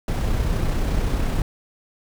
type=noise with amplitude modulation; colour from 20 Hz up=brown; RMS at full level=-20 dBFS; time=0.08-1.42 s; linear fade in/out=2 ms; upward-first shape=sine; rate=31.4 Hz; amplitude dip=30%; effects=none